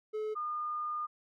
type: tone pair in turn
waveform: triangle / sine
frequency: 430 / 1216.2 Hz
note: A4 / D#6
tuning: -40 / -40 cents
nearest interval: octave + tritone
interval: 1800 cents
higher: second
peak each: -31 / -33 dBFS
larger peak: first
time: 0.13-0.35 / 0.35-1.07 s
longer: second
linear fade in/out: 20 ms
effects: none